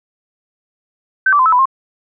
sine tone with pitch steps, 1541 / 1162 / 1029 / 1306 / 992 / 1065 Hz, G6 / D6 / C6 / E6 / B5 / C6, -30 / -19 / -29 / -17 / +7 / +30 cents, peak -8 dBFS, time 1.26-1.656 s, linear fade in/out 5 ms, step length 66 ms, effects none

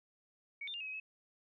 sine tone with pitch steps, 2243 / 3595 / 2807 / 2563 / 2533 / 2579 Hz, C#7 / A7 / F7 / E7 / D#7 / E7, +20 / +36 / +8 / -49 / +30 / -39 cents, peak -40 dBFS, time 0.61-1 s, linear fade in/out 5 ms, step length 65 ms, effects none

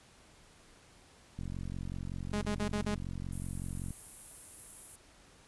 click train, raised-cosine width 5 ms, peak -28 dBFS, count 115, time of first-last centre 1.39-3.907 s, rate 45.3 Hz
sawtooth tone bursts, 208 Hz, G#3, 3 cents sharp, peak -28 dBFS, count 5, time 2.33-2.948 s, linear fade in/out 5 ms, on 86 ms, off 47 ms
white high-pass noise, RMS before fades -45 dBFS, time 3.32-4.96 s, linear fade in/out 5 ms, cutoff 10000 Hz, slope 24 dB/octave
effects pink hiss -60 dBFS RMS until 5.47 s + resampled to 24000 Hz

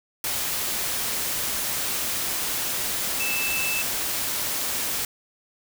sine tone in noise, 2637 Hz, E7, in tune, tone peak -26 dBFS, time 3.2-3.82 s, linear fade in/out 2 ms, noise white, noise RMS -27 dBFS, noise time 0.24-5.05 s, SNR -2 dB, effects none

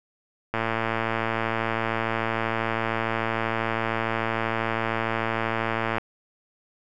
click train, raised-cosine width 0.5 ms, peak -10 dBFS, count 616, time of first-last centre 0.54-5.982 s, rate 113 Hz, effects none

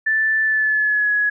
sine tone with pitch glide, 1760 to 1680.5 Hz, A6 to G#6, 0 to +20 cents, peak -15 dBFS, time 0.06-1.3 s, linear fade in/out 10 ms, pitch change -80 cents, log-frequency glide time 0.43-1.12 s, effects none

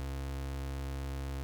35% pulse tone, 68 Hz, C#2, 33 cents flat, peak -34 dBFS, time 0-1.43 s, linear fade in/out 0 ms, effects none

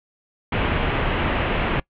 pink low-pass noise, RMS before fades -22 dBFS, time 0.52-1.8 s, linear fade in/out 5 ms, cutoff 3100 Hz, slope 48 dB/octave, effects noise-tail reverb RT60 0.1 s tail -23 dB re dry

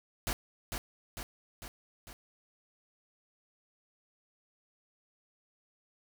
pink noise with echo, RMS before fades -33 dBFS, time 0.27-0.33 s, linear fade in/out 0 ms, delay 450 ms, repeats 4, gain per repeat -4 dB, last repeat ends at 2.13 s, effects none

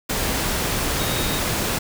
sine tone in noise, 3744 Hz, A#7, 7 cents sharp, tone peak -31 dBFS, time 0.99-1.39 s, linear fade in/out 10 ms, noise pink, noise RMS -23 dBFS, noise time 0.09-1.79 s, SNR -11 dB, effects none

